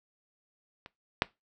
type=clicks; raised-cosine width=0.3 ms; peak=-28 / -6 dBFS; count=2; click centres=0.861 / 1.221 s; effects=noise-tail reverb RT60 0.2 s tail -21 dB re dry